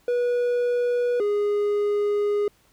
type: tone pair in turn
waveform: triangle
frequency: 486.3 / 412.4 Hz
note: B4 / G#4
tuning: -27 / -12 cents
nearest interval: minor third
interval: 285 cents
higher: first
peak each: -18 dBFS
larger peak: neither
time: 0.08-1.2 / 1.2-2.48 s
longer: second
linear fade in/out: 2 ms
effects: pink hiss -61 dBFS RMS until 2.72 s